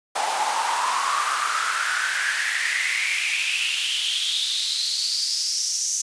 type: noise with high-pass filter sweep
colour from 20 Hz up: pink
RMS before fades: -24 dBFS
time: 0.15-6.02 s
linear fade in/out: 10 ms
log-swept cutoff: 780 to 6300 Hz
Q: 6.5
effects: resampled to 22050 Hz